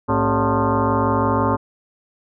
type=tone with frequency modulation; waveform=sine; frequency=392 Hz; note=G4; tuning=in tune; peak=-15 dBFS; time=0.08-1.57 s; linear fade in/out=20 ms; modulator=166 Hz; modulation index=4.8; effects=none